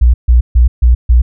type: tone bursts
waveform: sine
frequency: 60.3 Hz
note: B1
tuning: 41 cents flat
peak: -3 dBFS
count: 5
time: 0.01-1.22 s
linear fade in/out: 10 ms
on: 130 ms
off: 140 ms
effects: none